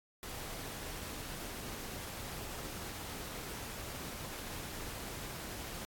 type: noise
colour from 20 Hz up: pink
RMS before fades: -44 dBFS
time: 0.23-5.85 s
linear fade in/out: 0 ms
effects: AAC 64 kbps